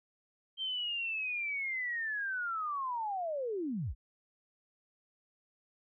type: linear sweep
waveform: sine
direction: down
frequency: 3156 to 32.7 Hz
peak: -33 dBFS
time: 0.57-3.95 s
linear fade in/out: 50 ms
effects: none